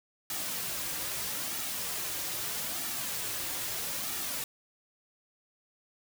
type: noise with flanger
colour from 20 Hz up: white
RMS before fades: -35 dBFS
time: 0.3-4.44 s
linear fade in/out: 2 ms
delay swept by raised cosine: 1.9 to 4.7 ms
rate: 0.78 Hz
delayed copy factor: -0.5
effects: none